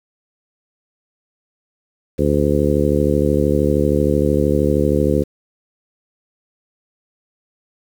harmonic tone, 73 Hz, D2, 10 cents flat, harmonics 1 / 2 / 3 / 4 / 5 / 6 / 7, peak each -21 / -21 / -21 / -21 / -21 / -21 / -21 dBFS, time 2.18-5.24 s, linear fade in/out 20 ms, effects 7-bit

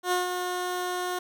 15% pulse tone with ADSR envelope, 360.5 Hz, F#4, 45 cents flat, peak -16 dBFS, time 0.03-1.19 s, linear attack 87 ms, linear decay 150 ms, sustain -6 dB, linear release 6 ms, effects none

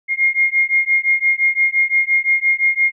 sine beating tone pair, 2131 / 2136.8 Hz, C7 / C7, +31 / +36 cents, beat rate 5.8 Hz, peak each -16 dBFS, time 0.08-2.92 s, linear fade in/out 50 ms, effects none

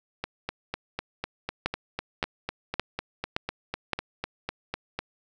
two click trains, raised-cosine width 0.3 ms, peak -14 / -9 dBFS, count 20 / 5, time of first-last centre 0.24-4.99 / 1.66-3.933 s, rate 4 / 1.76 Hz, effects none

